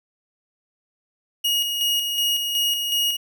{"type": "tone with tremolo", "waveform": "40% pulse", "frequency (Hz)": 2877, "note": "F#7", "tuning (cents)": -49, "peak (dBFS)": -18, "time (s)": [1.44, 3.17], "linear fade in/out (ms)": 10, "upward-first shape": "square", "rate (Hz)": 2.7, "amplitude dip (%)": 40, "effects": []}